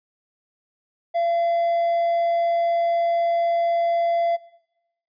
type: tone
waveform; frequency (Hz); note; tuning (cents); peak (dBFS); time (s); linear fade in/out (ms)
triangle; 681; F5; -44; -17; 1.14-4.37; 20
effects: noise-tail reverb RT60 0.9 s tail -20 dB re dry + resampled to 11025 Hz